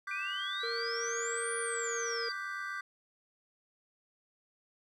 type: chord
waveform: triangle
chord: G major seventh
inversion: second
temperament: equal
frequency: 1174.7 / 1480 / 1568 / 1975.5 Hz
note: D6 / F#6 / G6 / B6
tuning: 0 / 0 / 0 / 0 cents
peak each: -40 / -43 / -38 / -43 dBFS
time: 0.07-2.81 s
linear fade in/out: 5 ms
type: exponential two-way sweep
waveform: sine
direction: up then down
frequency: 2370 to 9630 to 4616 Hz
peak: -37 dBFS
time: 0.11-2.32 s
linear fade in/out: 2 ms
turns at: 1.56 s
type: harmonic tone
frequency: 463.8 Hz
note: A#4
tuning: 9 cents flat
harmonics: 1 / 3 / 5 / 7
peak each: -37 / -47 / -51 / -54 dBFS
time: 0.63-2.29 s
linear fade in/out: 5 ms
effects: none